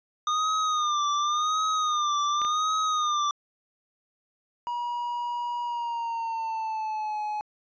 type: tone with vibrato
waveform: square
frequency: 1219 Hz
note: D#6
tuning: 36 cents flat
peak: -24 dBFS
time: 0.27-3.31 s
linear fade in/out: 2 ms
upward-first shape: sine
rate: 0.9 Hz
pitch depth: 71 cents each way
type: clicks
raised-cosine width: 0.3 ms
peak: -22 dBFS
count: 2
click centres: 2.417 / 2.449 s
type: tone with pitch glide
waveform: triangle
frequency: 960 to 845.4 Hz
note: B5 to G#5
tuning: -49 to +31 cents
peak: -26 dBFS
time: 4.67-7.41 s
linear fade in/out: 0 ms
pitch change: -220 cents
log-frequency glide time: 5.63-7.21 s
effects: resampled to 16000 Hz